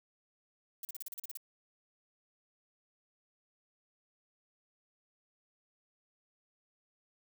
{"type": "noise bursts", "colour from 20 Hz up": "violet", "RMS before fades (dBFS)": -42, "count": 10, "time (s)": [0.83, 1.372], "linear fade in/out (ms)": 2, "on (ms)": 20, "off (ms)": 38, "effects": []}